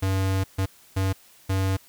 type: tone bursts at uneven times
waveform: square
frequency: 95.7 Hz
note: G2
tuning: 41 cents flat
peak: -22 dBFS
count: 4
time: 0.02-0.44 / 0.58-0.66 / 0.96-1.13 / 1.49-1.77 s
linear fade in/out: 10 ms
effects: white hiss -54 dBFS RMS until 1.88 s